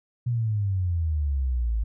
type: exponential sweep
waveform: sine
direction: down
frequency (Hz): 123.47 to 53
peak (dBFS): -22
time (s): 0.26-1.84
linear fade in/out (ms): 10
effects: none